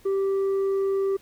triangle tone with tanh clipping, 390.3 Hz, G4, 8 cents flat, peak -22 dBFS, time 0.05-1.17 s, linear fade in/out 10 ms, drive 8 dB, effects pink hiss -56 dBFS RMS until 1.21 s

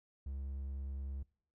triangle tone with vibrato, 68.3 Hz, C#2, 25 cents flat, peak -37 dBFS, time 0.26-1.23 s, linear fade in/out 5 ms, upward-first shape sine, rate 9.9 Hz, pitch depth 9 cents each way, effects noise-tail reverb RT60 0.6 s tail -25 dB re dry

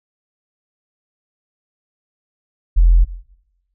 sine tone, 42.6 Hz, F1, 42 cents flat, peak -6 dBFS, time 2.76-3.05 s, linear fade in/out 20 ms, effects noise-tail reverb RT60 0.9 s tail -17 dB re dry + tanh soft clip ceiling -2 dBFS

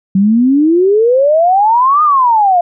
sine exponential two-way sweep, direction up then down, 187.2 to 1244.5 to 683 Hz, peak -6 dBFS, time 0.15-2.61 s, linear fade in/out 5 ms, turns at 2.03 s, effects none

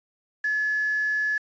sine tone with quantisation, 1710 Hz, A6, 50 cents flat, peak -22 dBFS, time 0.44-1.38 s, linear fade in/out 5 ms, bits 7, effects resampled to 16000 Hz

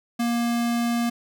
square tone, 236 Hz, A#3, 22 cents sharp, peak -22 dBFS, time 0.19-1.1 s, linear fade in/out 10 ms, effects none

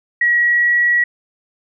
sine tone with pitch glide, 1913 to 1924.1 Hz, A#6 to B6, +44 to -46 cents, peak -11 dBFS, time 0.21-1.04 s, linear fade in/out 5 ms, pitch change +10 cents, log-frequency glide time 0.38-0.77 s, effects none

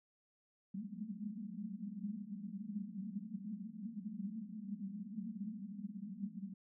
white band-pass noise, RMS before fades -45 dBFS, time 0.74-6.54 s, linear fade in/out 10 ms, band 190 to 220 Hz, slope 96 dB/octave, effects none

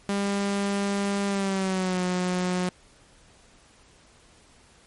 sawtooth tone with pitch glide, 200 to 181.29 Hz, G3 to F#3, +35 to -35 cents, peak -20 dBFS, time 0.09-2.69 s, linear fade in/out 0 ms, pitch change -170 cents, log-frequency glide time 1.27-2.02 s, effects pink hiss -56 dBFS RMS until 4.86 s + MP3 48 kbps

